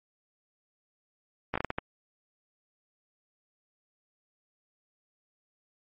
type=slowing click train; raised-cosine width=0.5 ms; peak=-14 dBFS; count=7; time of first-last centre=1.54-1.785 s; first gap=15 ms; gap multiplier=1.4; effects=MP3 32 kbps